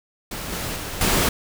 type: noise with level steps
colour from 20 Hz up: pink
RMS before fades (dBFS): -31 / -28 / -31 / -19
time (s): 0.31-1.29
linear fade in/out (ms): 5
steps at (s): 0.52 / 0.76 / 1.01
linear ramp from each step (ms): 2
effects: none